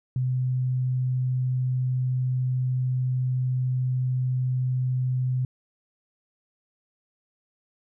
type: tone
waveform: sine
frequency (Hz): 127.6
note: C3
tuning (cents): -43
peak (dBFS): -22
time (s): 0.16-5.45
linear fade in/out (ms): 2
effects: none